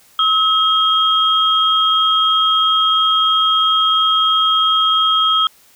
sine tone pair together, 1285 / 3238 Hz, E6 / G#7, -45 / -45 cents, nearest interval octave + major third, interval 1600 cents, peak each -14 dBFS, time 0.19-5.47 s, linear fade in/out 2 ms, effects white hiss -50 dBFS RMS until 5.75 s

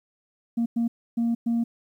sine tone bursts at uneven times, 233.1 Hz, A#3, in tune, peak -19 dBFS, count 4, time 0.57-0.66 / 0.76-0.88 / 1.17-1.35 / 1.46-1.64 s, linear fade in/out 10 ms, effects tanh soft clip ceiling -19 dBFS + 10-bit

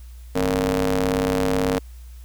sawtooth ring-modulated tone, 98.3 Hz, G2, 5 cents sharp, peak -12 dBFS, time 0.35-1.79 s, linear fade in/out 10 ms, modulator 363 Hz, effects added 60 Hz sine -37 dBFS peak until 2.24 s + white hiss -55 dBFS RMS until 2.24 s

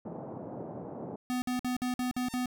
pink band-pass noise, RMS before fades -41 dBFS, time 0.05-1.16 s, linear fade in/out 5 ms, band 140 to 790 Hz, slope 24 dB/octave
square tone bursts, 250 Hz, B3, 21 cents sharp, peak -30 dBFS, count 7, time 1.3-2.458 s, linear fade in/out 0 ms, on 120 ms, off 53 ms
5% pulse tone with exponential growth, 908 Hz, A#5, 46 cents flat, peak -29 dBFS, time 2.14-2.34 s, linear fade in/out 1 ms, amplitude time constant 43 ms
effects none

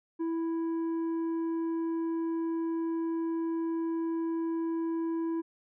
sine tone with tanh clipping, 329.6 Hz, E4, in tune, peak -30 dBFS, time 0.19-5.42 s, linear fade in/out 20 ms, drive 6 dB, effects none

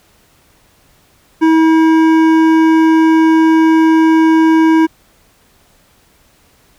sine tone with hard clipping, 321.5 Hz, E4, 43 cents flat, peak -8 dBFS, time 1.41-4.87 s, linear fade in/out 20 ms, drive 12 dB, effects pink hiss -51 dBFS RMS until 6.78 s

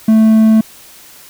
triangle tone, 220 Hz, A3, in tune, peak -3 dBFS, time 0.08-0.61 s, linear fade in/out 5 ms, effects white hiss -39 dBFS RMS until 1.29 s

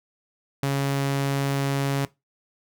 sawtooth tone, 138.59 Hz, C#3, in tune, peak -18 dBFS, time 0.63-2.05 s, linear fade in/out 2 ms, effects noise-tail reverb RT60 0.2 s tail -19 dB re dry

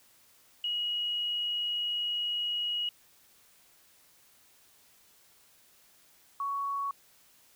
sine tone pair in turn, 2900 / 1116.8 Hz, F#7 / C#6, -35 / +13 cents, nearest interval octave + perfect fourth, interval 1652 cents, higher first, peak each -29 / -30 dBFS, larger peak first, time 0.64-2.89 / 6.4-6.91 s, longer first, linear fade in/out 2 ms, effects white hiss -62 dBFS RMS until 7.55 s

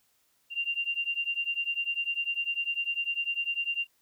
sine beating tone pair, 2774 / 2784 Hz, F7 / F7, -12 / -6 cents, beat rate 10 Hz, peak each -32 / -31 dBFS, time 0.5-3.87 s, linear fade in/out 50 ms, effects white hiss -70 dBFS RMS until 4.01 s

